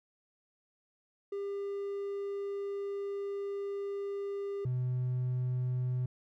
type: tone pair in turn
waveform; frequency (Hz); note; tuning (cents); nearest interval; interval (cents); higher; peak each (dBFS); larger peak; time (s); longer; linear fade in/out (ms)
triangle; 400 / 125.99; G4 / B2; +35 / +35; octave + minor sixth; 2000; first; -32 / -27; second; 1.32-4.65 / 4.65-6.06; first; 5
effects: tanh soft clip ceiling -24 dBFS